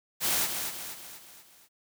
white noise with echo, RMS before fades -27 dBFS, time 0.2-0.49 s, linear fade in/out 50 ms, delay 240 ms, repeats 5, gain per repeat -6 dB, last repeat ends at 1.69 s, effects high-pass 100 Hz 12 dB/octave

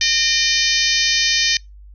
harmonic tone with a mistuned harmonic, 612 Hz, D#5, 29 cents flat, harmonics 3 / 4 / 5 / 6 / 7 / 8 / 9 / 10, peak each -23 / -23 / -23 / -23 / -23 / -23 / -23 / -23 dBFS, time 0.01-1.57 s, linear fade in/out 2 ms, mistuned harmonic 4, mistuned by -37 cents, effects noise-tail reverb RT60 0.2 s tail -26 dB re dry + added 50 Hz sine -38 dBFS peak until 1.94 s

